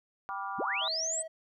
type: chord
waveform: sine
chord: G dominant seventh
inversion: none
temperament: just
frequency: 784 / 980 / 1176 / 1411.2 Hz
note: G5 / B5 / D6 / F6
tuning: 0 / -14 / +2 / +18 cents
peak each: -39 / -40 / -38 / -42 dBFS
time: 0.29-0.88 s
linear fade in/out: 0 ms
type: linear sweep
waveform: sine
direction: up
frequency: 87.8 to 8372 Hz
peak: -30 dBFS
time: 0.58-1.23 s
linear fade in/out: 20 ms
type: tone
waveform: triangle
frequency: 644 Hz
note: E5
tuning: 41 cents flat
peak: -37 dBFS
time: 0.81-1.28 s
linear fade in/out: 10 ms
effects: none